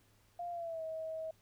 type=tone with pitch glide; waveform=sine; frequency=698 to 640.1 Hz; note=F5 to D#5; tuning=-1 to +49 cents; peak=-38 dBFS; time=0.39-1.31 s; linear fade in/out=5 ms; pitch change=-150 cents; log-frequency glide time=0.51-0.83 s; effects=added 105 Hz sine -70 dBFS peak until 1.41 s + pink hiss -70 dBFS RMS until 1.41 s